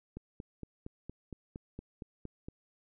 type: click train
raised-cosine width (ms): 3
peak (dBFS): -29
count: 11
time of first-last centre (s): 0.17-2.485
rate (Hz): 4.32
effects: none